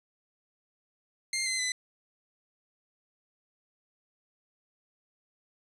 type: tone with pitch steps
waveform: 15% pulse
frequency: 2108 / 2059 / 2010 Hz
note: C7 / C7 / B6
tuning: +12 / -28 / +30 cents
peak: -22 dBFS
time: 1.33-1.72 s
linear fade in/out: 2 ms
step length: 130 ms
effects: resampled to 24000 Hz